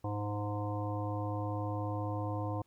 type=harmonic tone with a mistuned harmonic; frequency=103.83 Hz; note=G#2; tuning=in tune; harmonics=1 / 3 / 5 / 7 / 9 / 10; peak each=-35 / -40 / -42 / -43 / -45 / -45 dBFS; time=0.04-2.62 s; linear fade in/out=5 ms; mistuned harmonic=9; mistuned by=-38 cents; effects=pink hiss -74 dBFS RMS until 2.66 s